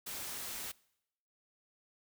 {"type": "noise", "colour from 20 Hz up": "white", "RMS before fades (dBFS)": -42, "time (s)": [0.06, 0.72], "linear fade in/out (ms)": 10, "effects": ["noise-tail reverb RT60 0.8 s tail -23 dB re dry"]}